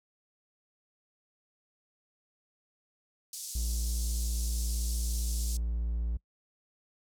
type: band-pass noise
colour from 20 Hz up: pink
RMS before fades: -41 dBFS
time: 3.33-5.57 s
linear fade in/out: 2 ms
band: 5100 to 12000 Hz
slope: 24 dB/octave
type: tone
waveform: triangle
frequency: 57.6 Hz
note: A#1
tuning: 20 cents flat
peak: -27 dBFS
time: 3.55-6.17 s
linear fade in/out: 5 ms
effects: noise-tail reverb RT60 0.1 s tail -23 dB re dry